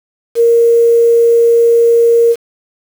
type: tone with quantisation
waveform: sine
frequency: 466.2 Hz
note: A#4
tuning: in tune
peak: -5 dBFS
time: 0.35-2.36 s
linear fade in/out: 50 ms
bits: 5
effects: none